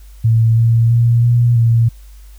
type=tone with pitch steps; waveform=sine; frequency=113.3 / 115.2 / 117.7 / 119.7 / 115.7 Hz; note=A#2 / A#2 / A#2 / A#2 / A#2; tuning=-49 / -20 / +17 / +46 / -13 cents; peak=-8 dBFS; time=0.24-1.89 s; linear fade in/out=10 ms; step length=330 ms; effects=added 50 Hz sine -35 dBFS peak until 2.38 s + white hiss -51 dBFS RMS until 2.38 s